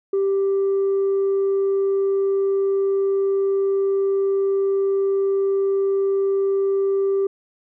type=tone; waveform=sine; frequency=392 Hz; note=G4; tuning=in tune; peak=-15 dBFS; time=0.13-7.27 s; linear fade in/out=5 ms; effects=tanh soft clip ceiling -15 dBFS